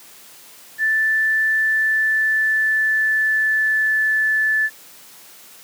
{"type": "tone with pitch glide", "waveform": "sine", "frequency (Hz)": [1760, 1743.8], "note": ["A6", "A6"], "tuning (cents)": [0, -16], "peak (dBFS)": -15, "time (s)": [0.78, 4.7], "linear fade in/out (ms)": 50, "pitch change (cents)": -16, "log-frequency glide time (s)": [1.5, 3.94], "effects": ["white hiss -44 dBFS RMS until 5.63 s", "high-pass 150 Hz 12 dB/octave"]}